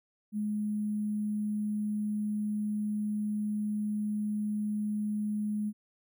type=tone with sample-and-hold; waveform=sine; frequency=210 Hz; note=G#3; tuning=19 cents sharp; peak=-29 dBFS; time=0.32-5.73 s; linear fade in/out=50 ms; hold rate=11025 Hz; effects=none